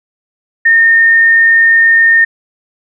sine tone, 1827 Hz, A#6, 35 cents flat, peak -4 dBFS, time 0.65-2.25 s, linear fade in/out 10 ms, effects none

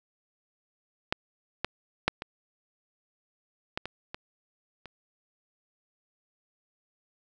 clicks, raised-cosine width 0.3 ms, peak -9 / -11 / -6 / -19 / -14 / -19 / -20 / -27 dBFS, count 8, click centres 1.125 / 1.646 / 2.08 / 2.221 / 3.775 / 3.856 / 4.145 / 4.857 s, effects none

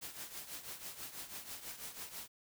white noise with tremolo, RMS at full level -44 dBFS, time 0.01-2.28 s, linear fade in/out 20 ms, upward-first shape triangle, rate 6.1 Hz, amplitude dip 75%, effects none

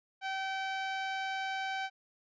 5% pulse tone with low-pass filter, 770 Hz, G5, 31 cents flat, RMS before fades -36 dBFS, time 0.21-1.9 s, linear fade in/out 50 ms, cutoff 1900 Hz, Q 0.55, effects resampled to 16000 Hz

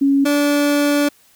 sine / 30% pulse tone pair in turn, 277.2 / 289.5 Hz, C#4 / D4, 0 / -25 cents, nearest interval minor second, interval 75 cents, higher second, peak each -11 dBFS, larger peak neither, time 0.01-0.25 / 0.25-1.09 s, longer second, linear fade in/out 10 ms, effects white hiss -53 dBFS RMS until 1.35 s

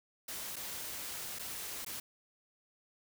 white noise with dropouts, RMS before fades -42 dBFS, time 0.28-2 s, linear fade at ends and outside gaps 5 ms, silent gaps 0.559-0.564 / 1.388-1.393 / 1.849-1.863 s, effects none

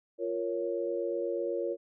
sine chord, Bb minor, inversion second, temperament equal, 349.2 / 466.2 / 554.4 Hz, F4 / Bb4 / Db5, 0 / 0 / 0 cents, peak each -34 dBFS, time 0.18-1.77 s, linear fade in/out 50 ms, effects none

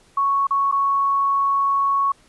sine tone with dropouts, 1108.7 Hz, C#6, in tune, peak -16 dBFS, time 0.17-2.12 s, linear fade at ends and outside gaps 5 ms, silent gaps 0.47-0.507 / 0.715-0.723 s, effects pink hiss -55 dBFS RMS until 2.28 s + resampled to 24000 Hz

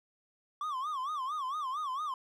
triangle tone with vibrato, 1127 Hz, C#6, 28 cents sharp, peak -31 dBFS, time 0.61-2.14 s, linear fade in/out 2 ms, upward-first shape sine, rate 4.4 Hz, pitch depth 180 cents each way, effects none

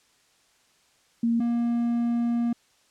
sine / triangle tone pair in turn, 232.3 / 236.1 Hz, A#3 / A#3, -6 / +22 cents, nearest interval unison, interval 28 cents, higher second, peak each -20 dBFS, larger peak neither, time 1.23-1.4 / 1.4-2.53 s, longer second, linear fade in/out 5 ms, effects white hiss -63 dBFS RMS until 2.9 s + low-pass 8000 Hz 12 dB/octave

